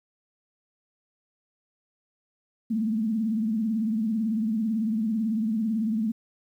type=tone with vibrato; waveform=sine; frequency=220 Hz; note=A3; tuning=in tune; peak=-23 dBFS; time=2.7-6.12 s; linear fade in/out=10 ms; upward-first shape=triangle; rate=18 Hz; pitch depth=120 cents each way; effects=10-bit